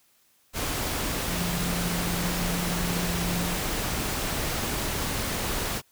sine tone in noise, 174.61 Hz, F3, in tune, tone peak -29 dBFS, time 1.27-3.58 s, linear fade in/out 50 ms, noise pink, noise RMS -29 dBFS, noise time 0.53-5.82 s, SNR -3 dB, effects white hiss -64 dBFS RMS until 5.91 s

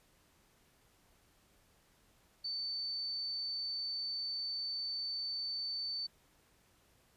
sine tone, 4535 Hz, C#8, 39 cents sharp, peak -36 dBFS, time 2.44-6.07 s, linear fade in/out 10 ms, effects pink hiss -69 dBFS RMS until 7.16 s + resampled to 32000 Hz

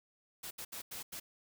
white noise bursts at uneven times, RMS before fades -44 dBFS, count 5, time 0.43-0.51 / 0.58-0.65 / 0.72-0.82 / 0.91-1.03 / 1.12-1.2 s, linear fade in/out 10 ms, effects none

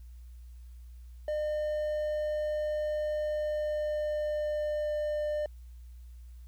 triangle tone with pitch glide, 605 to 599.8 Hz, D#5 to D5, -49 to +36 cents, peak -27 dBFS, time 1.28-5.46 s, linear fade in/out 2 ms, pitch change -15 cents, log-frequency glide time 3.21-4.99 s, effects added 60 Hz sine -45 dBFS peak until 6.47 s + white hiss -70 dBFS RMS until 6.47 s

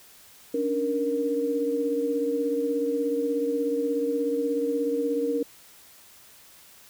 sine tone cluster, 280 / 296.6 / 469.7 Hz, C#4 / D4 / A#4, +18 / +17 / +13 cents, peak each -29 / -32 / -25 dBFS, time 0.54-5.43 s, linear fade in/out 5 ms, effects white hiss -52 dBFS RMS until 6.89 s

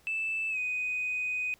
sine tone with pitch glide, 2637 to 2496 Hz, E7 to D#7, 0 to +5 cents, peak -28 dBFS, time 0.07-1.54 s, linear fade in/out 0 ms, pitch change -95 cents, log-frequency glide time 0.5-0.58 s, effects tanh soft clip ceiling -25 dBFS + pink hiss -63 dBFS RMS until 1.59 s

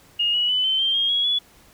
sine tone with pitch steps, 2853 / 2926 / 3002 / 3079 / 3158 / 3240 / 3323 / 3409 Hz, F7 / F#7 / F#7 / G7 / G7 / G#7 / G#7 / G#7, +36 / -20 / +24 / -32 / +12 / -43 / 0 / +45 cents, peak -18 dBFS, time 0.19-1.39 s, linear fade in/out 10 ms, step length 150 ms, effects pink hiss -53 dBFS RMS until 1.73 s

